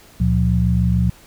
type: tone cluster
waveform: sine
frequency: 71.8 / 118.7 / 178.2 Hz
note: D2 / A#2 / F3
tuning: -39 / +32 / +35 cents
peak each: -18 dBFS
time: 0.2-1.1 s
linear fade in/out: 5 ms
effects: pink hiss -47 dBFS RMS until 1.26 s